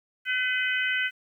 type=harmonic tone; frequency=506 Hz; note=B4; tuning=42 cents sharp; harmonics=3 / 4 / 5 / 6; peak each=-27 / -29 / -31 / -33 dBFS; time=0.25-1.11 s; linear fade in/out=50 ms; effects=10-bit